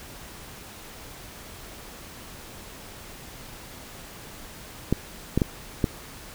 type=clicks; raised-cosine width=3 ms; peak=-7 dBFS; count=4; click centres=4.926 / 5.376 / 5.418 / 5.842 s; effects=pink hiss -43 dBFS RMS until 6.34 s